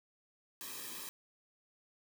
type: noise with comb filter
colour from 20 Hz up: white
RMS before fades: -45 dBFS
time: 0.61-1.09 s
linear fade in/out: 0 ms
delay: 1.4 ms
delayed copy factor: -0.9
effects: none